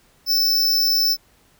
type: tone with amplitude modulation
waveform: square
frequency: 5274 Hz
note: E8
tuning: in tune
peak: -13 dBFS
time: 0.26-1.17 s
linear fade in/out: 50 ms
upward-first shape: sine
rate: 260 Hz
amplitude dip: 65%
effects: pink hiss -57 dBFS RMS until 1.59 s